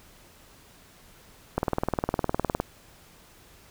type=click train; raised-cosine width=1 ms; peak=-10 dBFS; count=21; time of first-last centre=1.58-2.6 s; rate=19.6 Hz; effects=pink hiss -54 dBFS RMS until 3.7 s